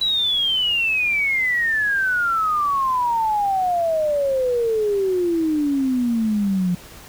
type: exponential sweep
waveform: sine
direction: down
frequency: 3951 to 174.9 Hz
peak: -17 dBFS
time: 0.01-6.75 s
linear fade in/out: 5 ms
effects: pink hiss -42 dBFS RMS until 7.08 s